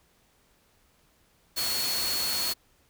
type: tone in noise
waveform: sine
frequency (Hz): 4358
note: C#8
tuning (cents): -30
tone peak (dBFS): -29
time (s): 1.56-2.54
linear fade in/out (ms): 20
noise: white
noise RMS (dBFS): -31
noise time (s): 1.56-2.54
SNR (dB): -1
effects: pink hiss -65 dBFS RMS until 2.89 s